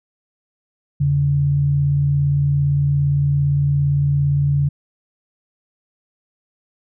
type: tone pair together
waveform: sine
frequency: 84.37 / 141.9 Hz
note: E2 / C#3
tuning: +41 / +41 cents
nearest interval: major sixth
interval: 900 cents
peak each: -25 / -14 dBFS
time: 1-4.69 s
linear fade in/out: 10 ms
effects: none